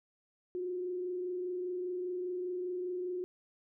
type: tone with frequency modulation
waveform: sine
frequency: 361.3 Hz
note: F#4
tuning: 41 cents flat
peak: -34 dBFS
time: 0.55-3.24 s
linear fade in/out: 0 ms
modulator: 25 Hz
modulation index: 0.33
effects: none